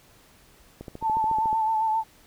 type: click train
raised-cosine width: 2 ms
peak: -24 dBFS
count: 11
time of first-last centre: 0.81-1.529 s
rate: 13.9 Hz
type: tone with vibrato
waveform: sine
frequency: 881 Hz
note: A5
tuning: 2 cents sharp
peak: -21 dBFS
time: 1.01-2.04 s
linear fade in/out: 50 ms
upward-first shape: sine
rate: 7.5 Hz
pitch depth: 36 cents each way
effects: pink hiss -56 dBFS RMS until 2.26 s